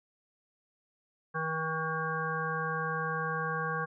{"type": "harmonic tone", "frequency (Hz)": 160, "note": "D#3", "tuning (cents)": 49, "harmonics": [1, 3, 5, 7, 9, 10], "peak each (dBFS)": [-37, -38, -41, -35, -41, -36], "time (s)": [1.34, 3.86], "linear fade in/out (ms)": 20, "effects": []}